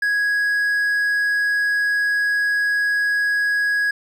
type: tone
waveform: triangle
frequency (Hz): 1661.2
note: G#6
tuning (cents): 0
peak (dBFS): -15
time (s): 0.02-3.91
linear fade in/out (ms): 5
effects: none